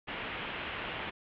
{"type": "low-pass noise", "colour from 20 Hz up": "white", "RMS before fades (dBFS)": -39, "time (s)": [0.07, 1.11], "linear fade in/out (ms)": 20, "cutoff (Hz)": 3100, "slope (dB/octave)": 48, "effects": []}